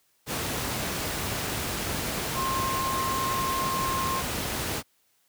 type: tone in noise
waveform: sine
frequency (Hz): 1062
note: C6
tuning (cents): +25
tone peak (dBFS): -27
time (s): 2.34-4.23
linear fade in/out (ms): 50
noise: pink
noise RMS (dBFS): -30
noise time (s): 0.26-4.83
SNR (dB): 0
effects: white hiss -68 dBFS RMS until 5.28 s + high-pass 60 Hz 12 dB/octave